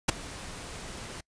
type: noise with ADSR envelope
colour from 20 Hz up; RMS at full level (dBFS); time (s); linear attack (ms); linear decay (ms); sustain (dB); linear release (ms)
pink; -18; 0.08-1.21; 12; 9; -23; 8
effects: noise-tail reverb RT60 0.1 s tail -25 dB re dry + resampled to 22050 Hz